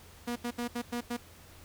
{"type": "tone bursts at uneven times", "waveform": "sawtooth", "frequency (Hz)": 240, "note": "B3", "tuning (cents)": -49, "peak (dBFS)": -28, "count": 6, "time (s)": [[0.27, 0.36], [0.44, 0.51], [0.58, 0.68], [0.75, 0.82], [0.92, 1.01], [1.1, 1.17]], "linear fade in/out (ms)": 10, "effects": ["added 85 Hz sine -57 dBFS peak until 1.64 s", "pink hiss -55 dBFS RMS until 1.64 s"]}